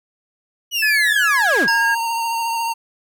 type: linear sweep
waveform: 30% pulse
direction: down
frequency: 2966 to 122.9 Hz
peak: -15 dBFS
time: 0.71-1.68 s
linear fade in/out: 50 ms
type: tone with pitch glide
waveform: sine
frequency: 1720 to 1629.1 Hz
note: A6 to G#6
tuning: -40 to -34 cents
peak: -15 dBFS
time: 0.82-1.95 s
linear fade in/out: 10 ms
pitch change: -94 cents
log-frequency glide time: 0.93-1.74 s
type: tone with vibrato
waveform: square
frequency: 920 Hz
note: A#5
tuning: 23 cents flat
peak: -20 dBFS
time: 1.67-2.74 s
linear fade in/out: 20 ms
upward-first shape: triangle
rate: 14 Hz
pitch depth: 23 cents each way
type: tone with exponential decay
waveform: sine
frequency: 5110 Hz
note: D#8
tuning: 45 cents sharp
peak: -17 dBFS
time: 1.68-1.91 s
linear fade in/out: 0 ms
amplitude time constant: 50 ms
effects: none